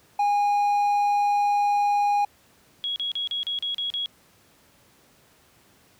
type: tone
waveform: triangle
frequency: 819 Hz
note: G#5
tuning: 24 cents flat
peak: -17 dBFS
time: 0.19-2.25 s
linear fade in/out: 5 ms
type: tone bursts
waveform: sine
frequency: 3322 Hz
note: G#7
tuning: in tune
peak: -25 dBFS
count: 8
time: 2.84-4.059 s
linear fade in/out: 0 ms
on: 120 ms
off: 37 ms
effects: pink hiss -58 dBFS RMS until 5.99 s + high-pass 80 Hz 12 dB/octave